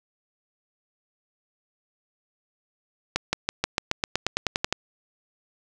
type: accelerating click train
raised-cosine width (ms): 0.2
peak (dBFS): -5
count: 14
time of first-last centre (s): 3.16-4.726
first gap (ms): 170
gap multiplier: 0.94
effects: none